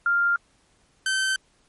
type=tone pair in turn; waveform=sine / sawtooth; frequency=1396.9 / 1543.1 Hz; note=F6 / G6; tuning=0 / -28 cents; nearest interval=major second; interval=172 cents; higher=second; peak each=-18 dBFS; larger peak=neither; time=0.06-0.36 / 1.06-1.36 s; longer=neither; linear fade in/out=2 ms; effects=pink hiss -63 dBFS RMS until 1.68 s + MP3 48 kbps